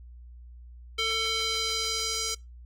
square tone with band-pass filter sweep, 446.6 Hz, A4, 26 cents sharp, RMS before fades -29 dBFS, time 0.98-2.35 s, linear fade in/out 10 ms, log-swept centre 3200 to 5900 Hz, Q 1.9, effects noise-tail reverb RT60 0.2 s tail -22 dB re dry + added 60 Hz sine -44 dBFS peak until 2.65 s

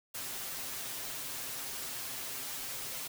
white noise with comb filter, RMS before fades -40 dBFS, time 0.14-3.08 s, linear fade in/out 10 ms, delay 7.6 ms, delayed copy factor +0.7, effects none

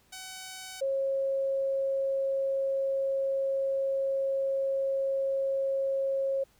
5% pulse / sine tone pair in turn, 753 / 542.4 Hz, F#5 / C#5, +30 / -38 cents, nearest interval tritone, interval 568 cents, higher first, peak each -29 / -26 dBFS, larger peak second, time 0.12-0.81 / 0.81-6.44 s, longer second, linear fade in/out 10 ms, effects pink hiss -65 dBFS RMS until 6.59 s

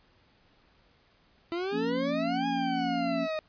40% pulse exponential two-way sweep, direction up then down, 332.5 to 828 to 618 Hz, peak -29 dBFS, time 1.52-3.39 s, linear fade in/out 0 ms, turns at 2.47 s
sine chord, Bb minor, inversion second, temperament equal, 174.61 / 233.1 / 277.2 Hz, F3 / Bb3 / Db4, 0 / 0 / 0 cents, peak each -37 / -34 / -31 dBFS, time 1.71-3.28 s, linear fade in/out 50 ms
effects pink hiss -64 dBFS RMS until 3.48 s + resampled to 11025 Hz

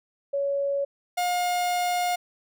sine / 45% pulse tone pair in turn, 560 / 713.3 Hz, C#5 / F5, +18 / +36 cents, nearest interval major third, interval 418 cents, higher second, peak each -23 dBFS, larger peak neither, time 0.33-0.85 / 1.17-2.16 s, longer second, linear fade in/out 10 ms, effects none

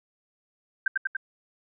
sine tone with echo, 1568 Hz, G6, in tune, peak -19 dBFS, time 0.86-0.88 s, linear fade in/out 5 ms, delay 96 ms, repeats 3, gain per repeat -2 dB, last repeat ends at 1.168 s, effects none

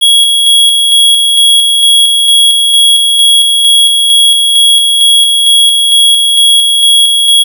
square tone with tremolo, 3322 Hz, G#7, in tune, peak -3 dBFS, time 0.01-7.44 s, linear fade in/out 20 ms, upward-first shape square, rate 2.2 Hz, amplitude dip 30%, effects 7-bit

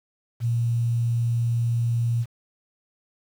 sine tone with quantisation, 117.6 Hz, A#2, 16 cents sharp, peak -20 dBFS, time 0.4-2.26 s, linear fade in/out 50 ms, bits 8, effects none

